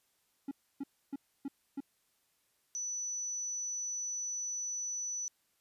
triangle tone bursts, 277 Hz, C#4, 1 cent flat, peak -33 dBFS, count 5, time 0.48-1.805 s, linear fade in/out 5 ms, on 33 ms, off 290 ms
sine tone, 5960 Hz, F#8, 12 cents sharp, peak -35 dBFS, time 2.75-5.28 s, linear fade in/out 0 ms
effects white hiss -75 dBFS RMS until 5.6 s + resampled to 32000 Hz

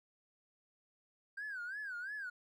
triangle tone with vibrato, 1561 Hz, G6, 8 cents flat, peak -37 dBFS, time 1.37-2.3 s, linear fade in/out 10 ms, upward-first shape sine, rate 2.9 Hz, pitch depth 170 cents each way, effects tanh soft clip ceiling -37 dBFS

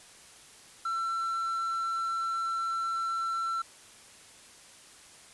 triangle tone, 1346 Hz, E6, 36 cents sharp, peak -27 dBFS, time 0.85-3.62 s, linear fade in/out 5 ms, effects white hiss -53 dBFS RMS until 5.33 s + resampled to 24000 Hz

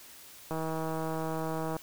click train, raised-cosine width 1 ms, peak -21 dBFS, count 202, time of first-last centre 0.51-1.766 s, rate 160 Hz, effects white hiss -51 dBFS RMS until 1.82 s

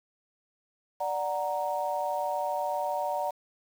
sine chord, D augmented, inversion none, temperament equal, 587.3 / 740 / 932.3 Hz, D5 / F#5 / A#5, 0 / 0 / 0 cents, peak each -32 dBFS, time 1-3.31 s, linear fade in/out 10 ms, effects 8-bit

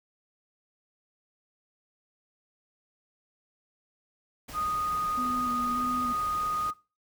pink noise, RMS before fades -43 dBFS, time 4.48-6.71 s, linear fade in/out 10 ms
sine tone, 1238 Hz, D#6, 9 cents flat, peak -27 dBFS, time 4.53-6.74 s, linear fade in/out 50 ms
sine tone with vibrato, 246.9 Hz, B3, in tune, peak -33 dBFS, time 5.17-6.13 s, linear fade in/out 10 ms, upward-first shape square, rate 1.7 Hz, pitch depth 22 cents each way
effects noise-tail reverb RT60 0.3 s tail -19 dB re dry

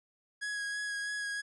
45% pulse tone with vibrato, 1661.2 Hz, G#6, in tune, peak -34 dBFS, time 0.41-1.42 s, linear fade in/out 20 ms, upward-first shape sine, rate 3.1 Hz, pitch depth 16 cents each way, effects resampled to 24000 Hz

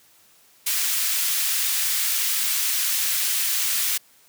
white high-pass noise, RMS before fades -23 dBFS, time 0.66-3.98 s, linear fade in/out 10 ms, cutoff 1800 Hz, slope 12 dB/octave, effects white hiss -56 dBFS RMS until 4.28 s + high-pass 60 Hz 12 dB/octave

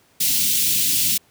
white band-stop noise, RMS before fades -19 dBFS, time 0.2-1.18 s, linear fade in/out 10 ms, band 260 to 2700 Hz, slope 24 dB/octave, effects pink hiss -57 dBFS RMS until 1.3 s + high-pass 100 Hz 12 dB/octave

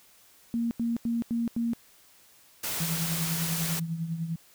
sine tone bursts, 233.1 Hz, A#3, in tune, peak -25 dBFS, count 5, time 0.54-1.734 s, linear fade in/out 0 ms, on 170 ms, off 86 ms
white noise, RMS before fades -32 dBFS, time 2.63-3.8 s, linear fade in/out 10 ms
sine tone with tremolo, 164.81 Hz, E3, in tune, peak -26 dBFS, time 2.8-4.36 s, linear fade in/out 5 ms, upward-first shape triangle, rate 10 Hz, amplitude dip 70%
effects white hiss -58 dBFS RMS until 4.54 s

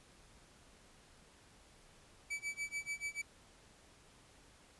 45% pulse tone with tremolo, 2300 Hz, D7, 37 cents flat, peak -36 dBFS, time 2.3-3.22 s, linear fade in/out 10 ms, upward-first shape sine, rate 6.9 Hz, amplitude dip 95%, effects pink hiss -63 dBFS RMS until 4.79 s + resampled to 24000 Hz

